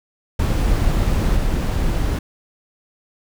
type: noise with level steps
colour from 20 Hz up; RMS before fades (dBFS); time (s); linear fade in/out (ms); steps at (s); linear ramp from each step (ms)
brown; -17 / -19; 0.39-2.19; 5; 1.36; 10
effects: none